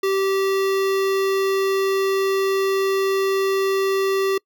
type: tone with notch filter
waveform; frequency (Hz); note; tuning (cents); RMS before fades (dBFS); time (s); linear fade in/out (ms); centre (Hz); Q
square; 388.1; G4; -17; -20; 0.03-4.38; 5; 8500; 1.6
effects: noise-tail reverb RT60 0.1 s tail -26 dB re dry